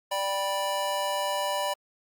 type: chord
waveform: square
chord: G major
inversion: second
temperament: just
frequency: 588 / 784 / 980 Hz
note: D5 / G5 / B5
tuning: +2 / 0 / -14 cents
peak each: -31 / -35 / -31 dBFS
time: 0.11-1.74 s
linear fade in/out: 10 ms
effects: Opus 48 kbps